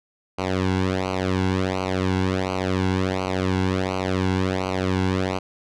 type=tone with flanger; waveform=sawtooth; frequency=93.6 Hz; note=F#2; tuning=20 cents sharp; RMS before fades=-23 dBFS; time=0.38-5.39 s; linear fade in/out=10 ms; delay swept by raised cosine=0.56 to 1.66 ms; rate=1.4 Hz; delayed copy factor=-1; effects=low-pass 5000 Hz 12 dB/octave